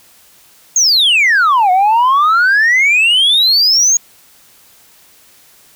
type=exponential two-way sweep; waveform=sine; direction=down then up; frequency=6700 to 718 to 6700 Hz; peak=-5 dBFS; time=0.76-3.97 s; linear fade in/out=2 ms; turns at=1.71 s; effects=tanh soft clip ceiling -6 dBFS + white hiss -46 dBFS RMS until 5.75 s